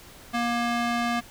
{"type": "tone with band-pass filter", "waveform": "square", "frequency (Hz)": 236.9, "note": "A#3", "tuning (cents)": 28, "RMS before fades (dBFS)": -26, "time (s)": [0.33, 1.21], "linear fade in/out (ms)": 20, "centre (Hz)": 1500, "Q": 0.53, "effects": ["pink hiss -48 dBFS RMS until 1.3 s"]}